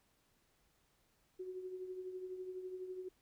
sine tone with tremolo, 370 Hz, F#4, in tune, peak -40 dBFS, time 1.39-3.09 s, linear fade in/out 10 ms, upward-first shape triangle, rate 12 Hz, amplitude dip 60%, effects pink hiss -75 dBFS RMS until 3.21 s

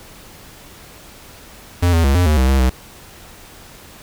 square tone with pitch steps, 87.9 / 82.9 / 68.5 / 89.1 / 76.2 / 64.9 / 67 / 63.8 Hz, F2 / E2 / C#2 / F2 / D#2 / C2 / C2 / C2, +12 / +10 / -20 / +35 / -36 / -13 / +42 / -43 cents, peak -12 dBFS, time 1.82-2.7 s, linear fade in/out 10 ms, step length 110 ms, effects pink hiss -41 dBFS RMS until 4.02 s

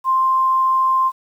sine tone, 1049 Hz, C6, 4 cents sharp, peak -13 dBFS, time 0.04-1.12 s, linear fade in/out 50 ms, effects 8-bit

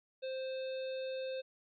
harmonic tone with a mistuned harmonic, 523.3 Hz, C5, in tune, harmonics 1 / 3 / 5 / 7 / 8, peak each -37 / -55 / -52 / -53 / -56 dBFS, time 0.22-1.42 s, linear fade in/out 20 ms, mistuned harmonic 8, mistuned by +29 cents, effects none

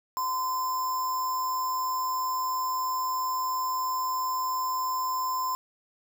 sine tone with sample-and-hold, 1023 Hz, C6, 39 cents flat, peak -26 dBFS, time 0.17-5.55 s, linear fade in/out 0 ms, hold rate 6300 Hz, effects none

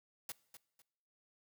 white noise with echo, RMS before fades -43 dBFS, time 0.29-0.32 s, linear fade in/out 2 ms, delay 250 ms, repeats 2, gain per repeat -11 dB, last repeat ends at 0.82 s, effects noise-tail reverb RT60 0.9 s tail -22 dB re dry

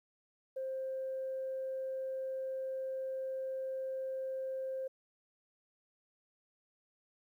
sine tone, 527 Hz, C5, 12 cents sharp, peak -35 dBFS, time 0.56-4.88 s, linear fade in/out 10 ms, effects tanh soft clip ceiling -31 dBFS + 12-bit

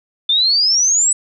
sine exponential sweep, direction up, 3520 to 8000 Hz, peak -11 dBFS, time 0.29-1.13 s, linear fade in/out 5 ms, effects none

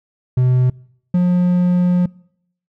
triangle tone pair in turn, 126.6 / 178.43 Hz, B2 / F3, +43 / +37 cents, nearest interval tritone, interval 594 cents, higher second, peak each -9 dBFS, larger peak neither, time 0.37-0.7 / 1.14-2.06 s, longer second, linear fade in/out 5 ms, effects noise-tail reverb RT60 0.7 s tail -24 dB re dry

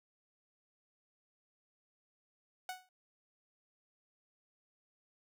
sawtooth tone with exponential decay, 740 Hz, F#5, in tune, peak -33 dBFS, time 2.69-2.89 s, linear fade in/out 2 ms, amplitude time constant 43 ms, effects none

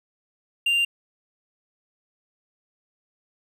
triangle tone, 2787 Hz, F7, 4 cents flat, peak -17 dBFS, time 0.66-0.85 s, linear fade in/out 5 ms, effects none

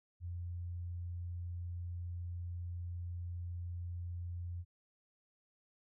sine tone, 87.31 Hz, F2, in tune, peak -39 dBFS, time 0.2-4.65 s, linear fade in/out 50 ms, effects none

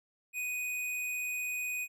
square tone, 2489 Hz, D#7, in tune, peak -34 dBFS, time 0.33-1.88 s, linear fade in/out 50 ms, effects none

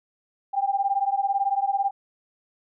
sine beating tone pair, 784 / 802 Hz, G5 / G5, 0 / +39 cents, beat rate 18 Hz, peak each -24 dBFS, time 0.53-1.91 s, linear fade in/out 20 ms, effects none

